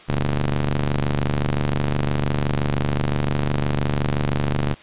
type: ring-modulated tone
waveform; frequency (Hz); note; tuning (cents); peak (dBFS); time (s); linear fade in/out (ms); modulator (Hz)
sawtooth; 73.5; D2; +2; -12; 0.08-4.75; 20; 60.6
effects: white hiss -45 dBFS RMS until 4.82 s + resampled to 8000 Hz